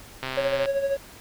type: click train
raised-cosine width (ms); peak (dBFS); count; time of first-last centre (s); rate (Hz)
0.3; -14; 57; 0.23-0.657; 131
type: tone with tremolo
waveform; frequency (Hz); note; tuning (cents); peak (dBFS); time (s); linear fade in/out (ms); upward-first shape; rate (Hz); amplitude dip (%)
triangle; 552; C#5; -7; -18; 0.37-0.97; 5; sine; 13; 60
effects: pink hiss -46 dBFS RMS until 1.2 s